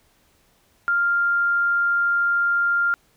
sine tone, 1396.9 Hz, F6, in tune, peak -17 dBFS, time 0.88-2.94 s, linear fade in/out 0 ms, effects pink hiss -61 dBFS RMS until 3.16 s

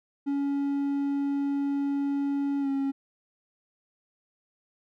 triangle tone with pitch glide, 280.9 to 274 Hz, C#4 to C#4, +23 to -20 cents, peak -23 dBFS, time 0.26-2.92 s, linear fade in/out 20 ms, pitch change -43 cents, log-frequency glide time 2.6-2.68 s, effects none

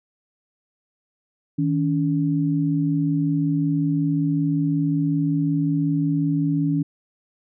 sine tone pair together, 158 / 283.4 Hz, D#3 / C#4, +27 / +38 cents, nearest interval minor seventh, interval 1011 cents, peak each -21 dBFS, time 1.58-6.83 s, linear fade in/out 10 ms, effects none

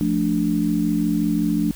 sine chord, D minor, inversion first, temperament equal, 174.61 / 220 / 293.7 Hz, F3 / A3 / D4, 0 / 0 / 0 cents, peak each -23 / -22 / -21 dBFS, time 0.01-1.71 s, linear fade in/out 0 ms, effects added 50 Hz sine -38 dBFS peak until 1.75 s + white hiss -43 dBFS RMS until 1.75 s

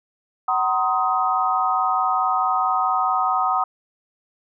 sine chord, C half-diminished seventh, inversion second, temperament just, 753.5 / 941.9 / 1046.5 / 1255.8 Hz, Gb5 / Bb5 / C6 / Eb6, +31 / +18 / 0 / +16 cents, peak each -22 / -26 / -26 / -21 dBFS, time 0.48-3.64 s, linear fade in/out 5 ms, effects none

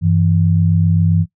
sine tone pair together, 96.7 / 164.28 Hz, G2 / E3, -23 / -6 cents, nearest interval major sixth, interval 917 cents, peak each -13 dBFS, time 0.01-1.26 s, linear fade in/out 50 ms, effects noise-tail reverb RT60 0.1 s tail -18 dB re dry

